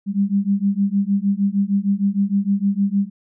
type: beating tone pair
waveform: sine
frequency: 196 / 202.5 Hz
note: G3 / G#3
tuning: 0 / -43 cents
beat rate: 6.5 Hz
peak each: -19 dBFS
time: 0.06-3.1 s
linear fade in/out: 50 ms
effects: none